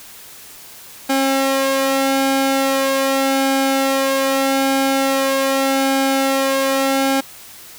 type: tone with flanger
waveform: sawtooth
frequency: 270 Hz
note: C#4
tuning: 45 cents flat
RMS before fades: -17 dBFS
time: 1.09-7.21 s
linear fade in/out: 10 ms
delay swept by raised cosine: 1.3 to 2.4 ms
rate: 0.41 Hz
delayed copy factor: +0.6
effects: white hiss -39 dBFS RMS until 7.78 s